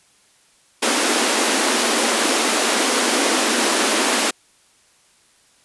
pink high-pass noise, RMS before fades -18 dBFS, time 0.82-4.31 s, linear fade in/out 10 ms, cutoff 220 Hz, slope 96 dB/octave, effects white hiss -56 dBFS RMS until 5.64 s + resampled to 24000 Hz

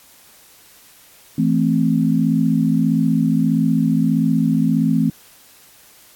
sine chord, A minor, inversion second, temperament equal, 164.81 / 220 / 261.6 Hz, E3 / A3 / C4, 0 / 0 / 0 cents, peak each -18 dBFS, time 1.38-5.1 s, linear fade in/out 5 ms, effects white hiss -48 dBFS RMS until 6.15 s + AAC 64 kbps

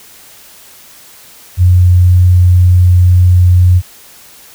sine tone, 89.8 Hz, F2, 49 cents sharp, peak -3 dBFS, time 1.57-3.82 s, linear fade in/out 50 ms, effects white hiss -38 dBFS RMS until 4.54 s

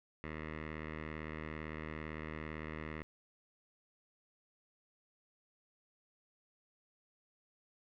10% pulse tone with low-pass filter, 77.78 Hz, D#2, in tune, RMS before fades -44 dBFS, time 0.24-3.03 s, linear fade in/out 0 ms, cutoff 2100 Hz, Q 3.2, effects none

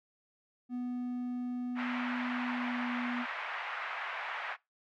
triangle tone with pitch glide, 246.9 to 244.1 Hz, B3 to B3, 0 to -20 cents, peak -32 dBFS, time 0.69-3.26 s, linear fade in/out 50 ms, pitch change -20 cents, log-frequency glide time 2.44-2.89 s
white band-pass noise, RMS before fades -39 dBFS, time 1.75-4.57 s, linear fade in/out 50 ms, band 720 to 2200 Hz, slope 24 dB/octave
effects noise-tail reverb RT60 0.2 s tail -21 dB re dry

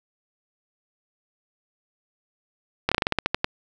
slowing click train, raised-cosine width 0.3 ms, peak -4 dBFS, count 11, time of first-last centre 2.89-3.444 s, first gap 26 ms, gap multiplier 1.16, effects none

